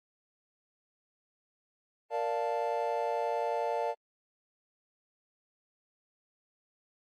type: chord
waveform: triangle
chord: Bb major seventh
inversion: none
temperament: equal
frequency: 466.2 / 587.3 / 698.5 / 880 Hz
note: Bb4 / D5 / F5 / A5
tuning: 0 / 0 / 0 / 0 cents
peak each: -33 dBFS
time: 2.1-3.95 s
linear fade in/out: 50 ms
effects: AAC 64 kbps